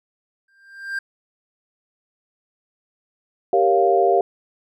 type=tone with exponential growth; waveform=triangle; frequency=1588 Hz; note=G6; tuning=22 cents sharp; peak=-19 dBFS; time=0.48-0.99 s; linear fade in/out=5 ms; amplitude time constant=110 ms
type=chord; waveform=sine; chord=G half-diminished seventh; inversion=none; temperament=equal; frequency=392 / 466.2 / 554.4 / 698.5 Hz; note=G4 / Bb4 / Db5 / F5; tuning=0 / 0 / 0 / 0 cents; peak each=-18 / -21 / -23 / -17 dBFS; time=3.53-4.21 s; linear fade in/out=2 ms
effects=none